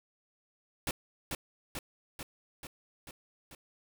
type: noise with echo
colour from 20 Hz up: pink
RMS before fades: -33 dBFS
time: 0.87-0.91 s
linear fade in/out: 2 ms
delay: 440 ms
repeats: 6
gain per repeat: -3 dB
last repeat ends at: 3.55 s
effects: none